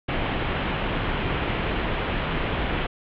pink low-pass noise, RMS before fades -26 dBFS, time 0.08-2.87 s, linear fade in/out 10 ms, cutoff 3300 Hz, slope 48 dB/octave, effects none

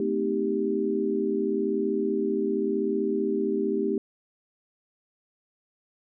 sine chord, A half-diminished seventh, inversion none, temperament equal with one note detuned, 220 / 255.5 / 311.1 / 392 Hz, A3 / C4 / Eb4 / G4, 0 / -41 / 0 / 0 cents, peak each -30 / -32 / -30 / -26 dBFS, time 0-3.98 s, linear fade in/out 2 ms, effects none

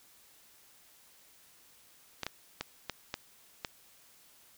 clicks, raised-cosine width 0.2 ms, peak -17 dBFS, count 6, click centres 2.233 / 2.266 / 2.61 / 2.897 / 3.141 / 3.648 s, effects white hiss -61 dBFS RMS until 4.57 s

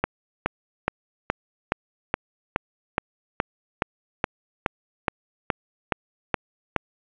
click train, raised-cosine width 0.5 ms, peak -5 dBFS, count 17, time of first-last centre 0.04-6.763 s, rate 2.38 Hz, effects resampled to 8000 Hz + 7-bit

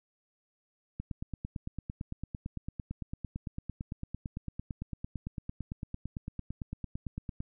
click train, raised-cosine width 5 ms, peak -24 dBFS, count 58, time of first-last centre 1-7.404 s, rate 8.9 Hz, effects none

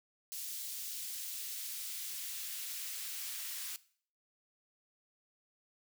white noise with high-pass filter sweep, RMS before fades -42 dBFS, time 0.32-3.76 s, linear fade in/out 0 ms, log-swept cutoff 3900 to 1800 Hz, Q 0.73, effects noise-tail reverb RT60 0.5 s tail -18 dB re dry

